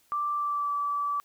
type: tone with pitch glide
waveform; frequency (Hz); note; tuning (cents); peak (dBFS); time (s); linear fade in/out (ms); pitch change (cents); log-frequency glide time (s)
sine; 1174.7 to 1155.2; D6 to D6; 0 to -29; -26; 0.12-1.2; 0; -29; 0.35-0.72
effects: white hiss -65 dBFS RMS until 1.24 s